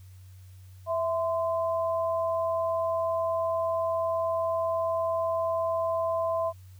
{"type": "tone pair together", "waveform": "sine", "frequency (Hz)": [659.3, 1031], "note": ["E5", "C6"], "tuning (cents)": [0, -26], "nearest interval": "minor sixth", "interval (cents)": 774, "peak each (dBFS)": [-26, -31], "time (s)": [0.86, 6.53], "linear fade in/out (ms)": 50, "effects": ["added 93 Hz sine -46 dBFS peak until 6.79 s", "white hiss -63 dBFS RMS until 6.79 s"]}